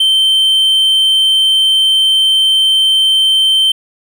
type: tone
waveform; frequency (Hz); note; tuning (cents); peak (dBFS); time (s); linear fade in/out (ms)
triangle; 3110; G7; -14; -6; 0-3.72; 5
effects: none